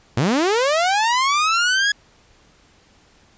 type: linear sweep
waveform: sawtooth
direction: up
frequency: 103.83 to 1686 Hz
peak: -12 dBFS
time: 0.17-1.92 s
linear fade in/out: 5 ms
effects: pink hiss -54 dBFS RMS until 3.37 s + resampled to 16000 Hz